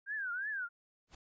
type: tone with vibrato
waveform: sine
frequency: 1568 Hz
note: G6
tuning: in tune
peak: -35 dBFS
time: 0.06-0.69 s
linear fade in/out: 50 ms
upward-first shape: triangle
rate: 2.9 Hz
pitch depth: 220 cents each way
type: noise with exponential growth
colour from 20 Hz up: pink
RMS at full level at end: -48 dBFS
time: 1.07-1.15 s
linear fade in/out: 5 ms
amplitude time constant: 17 ms
effects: resampled to 16000 Hz